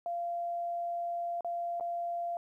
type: tone with dropouts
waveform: sine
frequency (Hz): 690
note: F5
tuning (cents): -21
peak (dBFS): -32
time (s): 0.06-2.37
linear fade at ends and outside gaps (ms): 1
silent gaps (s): 1.408-1.446 / 1.799-1.808
effects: 12-bit